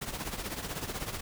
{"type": "noise with tremolo", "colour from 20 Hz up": "pink", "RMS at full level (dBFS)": -34, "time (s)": [0.01, 1.21], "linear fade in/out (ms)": 10, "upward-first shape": "triangle", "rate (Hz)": 16, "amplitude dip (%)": 75, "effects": []}